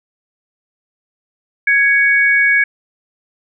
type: tone pair together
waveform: sine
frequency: 1661.2 / 2235 Hz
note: G#6 / C#7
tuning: 0 / +14 cents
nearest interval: perfect fourth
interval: 514 cents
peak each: -12 dBFS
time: 1.67-2.64 s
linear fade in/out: 5 ms
effects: none